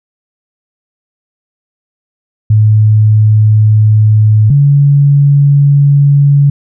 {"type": "tone pair in turn", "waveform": "sine", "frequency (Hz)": [107.5, 142.08], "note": ["A2", "C#3"], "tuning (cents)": [-40, 43], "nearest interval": "perfect fourth", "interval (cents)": 483, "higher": "second", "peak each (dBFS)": -3, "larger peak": "neither", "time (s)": [[2.5, 4.5], [4.5, 6.5]], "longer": "neither", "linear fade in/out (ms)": 5, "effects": []}